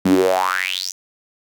sawtooth tone with high-pass filter sweep, 92.7 Hz, F#2, 4 cents sharp, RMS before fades -18 dBFS, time 0.05-0.92 s, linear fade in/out 10 ms, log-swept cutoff 210 to 6400 Hz, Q 7.7, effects none

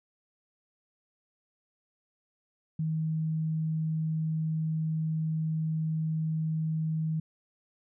sine tone, 158.5 Hz, D#3, 32 cents sharp, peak -27 dBFS, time 2.79-7.2 s, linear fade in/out 5 ms, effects none

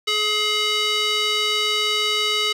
square tone with band-pass filter, 423.1 Hz, G#4, 32 cents sharp, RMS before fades -21 dBFS, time 0.07-2.53 s, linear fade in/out 10 ms, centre 3400 Hz, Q 1.9, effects none

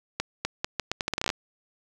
accelerating click train, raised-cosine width 0.2 ms, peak -9 dBFS, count 15, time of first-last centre 0.2-1.301 s, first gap 250 ms, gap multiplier 0.78, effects none

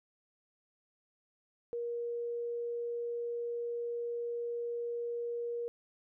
sine tone, 473.4 Hz, A#4, 27 cents sharp, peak -34 dBFS, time 1.73-5.68 s, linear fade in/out 0 ms, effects none

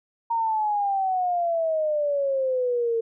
sine exponential sweep, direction down, 932.3 to 452.1 Hz, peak -21 dBFS, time 0.3-3.01 s, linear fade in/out 10 ms, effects none

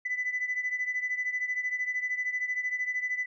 sine beating tone pair, 1995 / 2008 Hz, B6 / B6, +17 / +28 cents, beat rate 13 Hz, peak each -29 / -33 dBFS, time 0.05-3.26 s, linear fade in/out 10 ms, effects tanh soft clip ceiling -23 dBFS

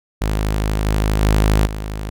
sawtooth tone with level steps, 52.4 Hz, G#1, 16 cents sharp, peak -13 / -11 / -8 / -20 dBFS, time 0.21-2.1 s, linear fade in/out 10 ms, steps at 0.86 / 1.21 / 1.66 s, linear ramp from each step 10 ms, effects none

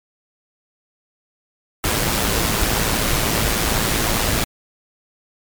pink noise with amplitude modulation, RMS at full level -17 dBFS, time 1.84-4.44 s, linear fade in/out 0 ms, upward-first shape sine, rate 110 Hz, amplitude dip 45%, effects MP3 96 kbps

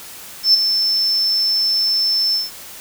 sine tone with ADSR envelope, 5300 Hz, E8, 9 cents sharp, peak -5 dBFS, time 0.43-2.51 s, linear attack 110 ms, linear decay 13 ms, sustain -9 dB, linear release 170 ms, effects tanh soft clip ceiling -4 dBFS + white hiss -36 dBFS RMS until 2.8 s

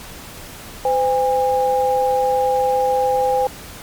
sine tone pair together, 510.9 / 811 Hz, C5 / G#5, -41 / -41 cents, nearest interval minor sixth, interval 800 cents, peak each -17 dBFS, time 0.85-3.47 s, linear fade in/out 2 ms, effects pink hiss -36 dBFS RMS until 3.82 s + MP3 96 kbps

